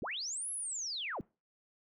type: linear two-way sweep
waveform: sine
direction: up then down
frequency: 103.2 to 11175 to 103.2 Hz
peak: -36 dBFS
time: 0.02-1.21 s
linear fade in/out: 0 ms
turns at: 0.51 s
effects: noise-tail reverb RT60 0.3 s tail -24 dB re dry